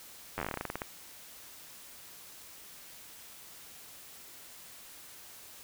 slowing click train, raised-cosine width 0.5 ms, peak -19 dBFS, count 16, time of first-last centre 0.38-0.818 s, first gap 10 ms, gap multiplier 1.14, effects white hiss -51 dBFS RMS until 5.63 s

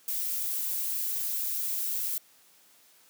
violet noise with amplitude modulation, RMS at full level -30 dBFS, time 0.08-2.18 s, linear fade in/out 2 ms, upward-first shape sine, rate 184 Hz, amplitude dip 25%, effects white hiss -60 dBFS RMS until 3.09 s + high-pass 150 Hz 12 dB/octave

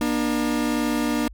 40% pulse tone pair together, 238.3 / 300.2 Hz, A#3 / D4, +38 / +38 cents, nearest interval major third, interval 400 cents, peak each -23 dBFS, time 0.01-1.28 s, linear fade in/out 2 ms, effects added 50 Hz sine -40 dBFS peak until 1.33 s

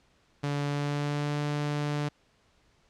sawtooth tone with pitch glide, 143.9 to 147.01 Hz, D3 to D3, -35 to +2 cents, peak -24 dBFS, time 0.43-2.09 s, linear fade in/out 10 ms, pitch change +37 cents, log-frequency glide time 0.66-1.4 s, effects pink hiss -66 dBFS RMS until 2.89 s + low-pass 6000 Hz 12 dB/octave

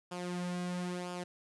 sawtooth tone with flanger, 178.3 Hz, F3, 36 cents sharp, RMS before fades -38 dBFS, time 0.11-1.24 s, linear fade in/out 10 ms, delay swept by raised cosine 0.49 to 3.39 ms, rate 1 Hz, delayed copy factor -0.6, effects resampled to 24000 Hz + 12-bit

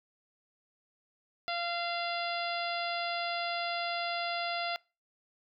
harmonic tone, 690 Hz, F5, 21 cents flat, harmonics 1 / 2 / 3 / 4 / 5 / 6 / 7, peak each -35 / -38 / -40 / -41 / -42 / -43 / -43 dBFS, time 1.48-4.76 s, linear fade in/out 0 ms, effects noise-tail reverb RT60 0.3 s tail -24 dB re dry

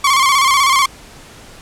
sawtooth tone with vibrato, 1092 Hz, C#6, 26 cents flat, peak -6 dBFS, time 0.04-0.86 s, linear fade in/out 5 ms, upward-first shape square, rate 16 Hz, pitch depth 62 cents each way, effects pink hiss -39 dBFS RMS until 1.61 s + low-pass 10000 Hz 12 dB/octave

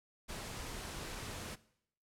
pink noise, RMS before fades -44 dBFS, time 0.28-1.56 s, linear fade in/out 20 ms, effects noise-tail reverb RT60 0.7 s tail -19 dB re dry + low-pass 11000 Hz 12 dB/octave

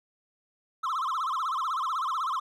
triangle tone with vibrato, 1170 Hz, D6, 7 cents flat, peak -25 dBFS, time 0.83-2.4 s, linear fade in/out 10 ms, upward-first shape sine, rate 16 Hz, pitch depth 240 cents each way, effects none

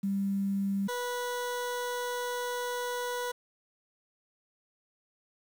sine / 20% pulse tone pair in turn, 197.3 / 490 Hz, G3 / B4, +11 / -14 cents, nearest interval octave + major third, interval 1575 cents, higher second, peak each -27 dBFS, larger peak neither, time 0.03-0.88 / 0.88-3.32 s, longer second, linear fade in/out 10 ms, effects 9-bit

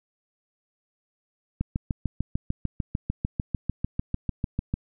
click train, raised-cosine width 5 ms, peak -13 dBFS, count 22, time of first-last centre 1.61-4.74 s, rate 6.71 Hz, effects none

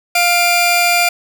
sawtooth tone pair together, 700.1 / 2387 Hz, F5 / D7, +4 / +28 cents, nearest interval octave + major sixth, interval 2124 cents, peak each -10 dBFS, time 0.15-1.09 s, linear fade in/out 5 ms, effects none

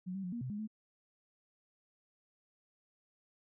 sine tone with pitch steps, 182.9 / 193.6 / 179.5 / 236.5 / 127.7 / 206.9 / 216.3 Hz, F#3 / G3 / F3 / A#3 / C3 / G#3 / A3, -20 / -21 / +48 / +25 / -42 / -6 / -29 cents, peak -37 dBFS, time 0.06-0.676 s, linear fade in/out 20 ms, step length 88 ms, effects none

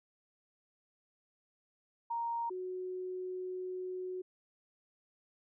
sine tone pair in turn, 932.3 / 368.2 Hz, A#5 / F#4, 0 / -8 cents, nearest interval octave + major third, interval 1608 cents, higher first, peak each -33 / -37 dBFS, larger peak first, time 2.1-2.5 / 2.5-4.22 s, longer second, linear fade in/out 10 ms, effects none

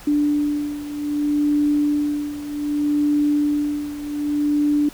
sine beating tone pair, 293.6 / 294.24 Hz, D4 / D4, 0 / +3 cents, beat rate 0.64 Hz, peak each -19 / -23 dBFS, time 0.07-4.89 s, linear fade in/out 5 ms, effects pink hiss -42 dBFS RMS until 4.93 s

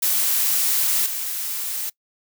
blue noise with level steps, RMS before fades -20 / -27 dBFS, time 0.02-1.9 s, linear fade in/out 10 ms, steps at 1.06 s, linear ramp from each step 2 ms, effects noise-tail reverb RT60 0.1 s tail -23 dB re dry

